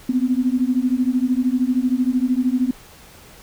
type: beating tone pair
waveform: sine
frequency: 246.9 / 259.9 Hz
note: B3 / C4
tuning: 0 / -11 cents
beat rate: 13 Hz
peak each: -19 dBFS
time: 0.09-2.71 s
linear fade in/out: 5 ms
effects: pink hiss -45 dBFS RMS until 3.42 s